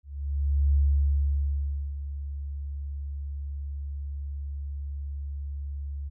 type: tone with ADSR envelope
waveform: sine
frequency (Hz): 70.7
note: C#2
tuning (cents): +35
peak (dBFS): -18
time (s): 0.03-6.1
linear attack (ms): 710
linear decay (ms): 1200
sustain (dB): -13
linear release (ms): 25
effects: none